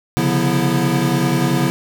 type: tone cluster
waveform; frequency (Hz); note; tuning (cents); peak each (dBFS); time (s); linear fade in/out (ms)
square; 135 / 145.2 / 178 / 244.1 / 330.2; C#3 / D3 / F3 / B3 / E4; -45 / -19 / +33 / -20 / +3; -22; 0.17-1.7; 0
effects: none